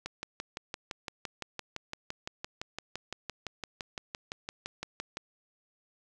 click train, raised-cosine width 0.2 ms, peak -19 dBFS, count 31, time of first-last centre 0.06-5.171 s, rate 5.87 Hz, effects none

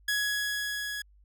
sawtooth tone with level ramp, 1675 Hz, G#6, 14 cents sharp, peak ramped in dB -22 to -30 dBFS, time 0.08-1.02 s, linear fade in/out 5 ms, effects added 50 Hz sine -56 dBFS peak until 1.24 s

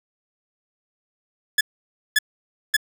sawtooth tone bursts, 1713 Hz, A6, 47 cents flat, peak -11 dBFS, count 3, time 1.58-2.767 s, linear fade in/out 5 ms, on 29 ms, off 550 ms, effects none

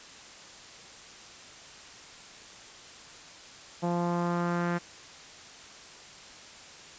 sawtooth tone with low-pass filter sweep, 173.4 Hz, F3, 12 cents flat, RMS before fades -29 dBFS, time 3.82-4.79 s, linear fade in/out 20 ms, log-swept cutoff 810 to 1700 Hz, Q 2.2, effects white hiss -48 dBFS RMS until 6.98 s + resampled to 16000 Hz

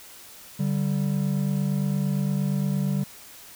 triangle tone pair together, 145.4 / 194.09 Hz, D3 / G3, -17 / -17 cents, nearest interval perfect fourth, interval 500 cents, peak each -23 dBFS, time 0.59-3.04 s, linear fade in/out 10 ms, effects white hiss -46 dBFS RMS until 3.55 s

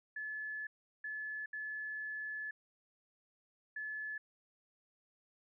sine tone bursts at uneven times, 1722 Hz, A6, 38 cents flat, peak -39 dBFS, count 4, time 0.16-0.67 / 1.04-1.46 / 1.53-2.51 / 3.76-4.18 s, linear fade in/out 5 ms, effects none

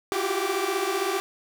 sawtooth tone cluster, 333.3 / 354.4 / 381 / 396.5 / 1166 Hz, E4 / F4 / G4 / G4 / D6, +19 / +25 / -49 / +20 / -13 cents, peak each -32 / -29 / -25 / -25 / -29 dBFS, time 0.12-1.2 s, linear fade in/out 0 ms, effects none

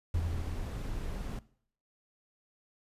sine tone with exponential decay, 83.1 Hz, E2, 15 cents sharp, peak -26 dBFS, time 0.14-0.88 s, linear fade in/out 5 ms, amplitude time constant 160 ms
brown noise, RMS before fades -37 dBFS, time 0.14-1.39 s, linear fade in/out 2 ms
effects noise-tail reverb RT60 0.6 s tail -20 dB re dry + resampled to 32000 Hz

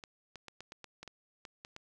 clicks, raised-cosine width 0.2 ms, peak -29 dBFS, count 11, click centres 0.038 / 0.357 / 0.483 / 0.606 / 0.721 / 0.843 / 1.03 / 1.077 / 1.452 / 1.649 / 1.764 s, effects none

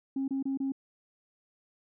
sine tone bursts, 270.3 Hz, C#4, 44 cents flat, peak -27 dBFS, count 4, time 0.16-0.721 s, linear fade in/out 5 ms, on 120 ms, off 27 ms, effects tanh soft clip ceiling -25 dBFS

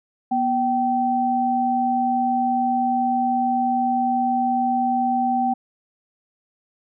sine tone pair together, 243.5 / 773 Hz, B3 / G5, -24 / -24 cents, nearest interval octave + minor sixth, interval 2000 cents, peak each -23 / -19 dBFS, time 0.31-5.54 s, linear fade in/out 10 ms, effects none

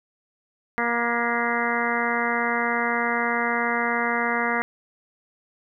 harmonic tone with a mistuned harmonic, 236.7 Hz, A#3, 27 cents sharp, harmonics 1 / 2 / 3 / 4 / 5 / 6 / 7 / 8 / 9, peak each -30 / -30 / -30 / -30 / -30 / -30 / -30 / -30 / -30 dBFS, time 0.78-4.62 s, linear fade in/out 0 ms, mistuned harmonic 9, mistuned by -53 cents, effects none

